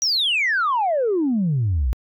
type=exponential sweep; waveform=sine; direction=down; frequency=5920 to 55 Hz; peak=-16 dBFS; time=0.02-1.93 s; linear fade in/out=0 ms; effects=tanh soft clip ceiling -14 dBFS